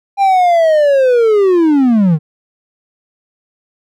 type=linear sweep; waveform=triangle; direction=down; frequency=804 to 145.8 Hz; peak=-5 dBFS; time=0.17-2.19 s; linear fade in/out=50 ms; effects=none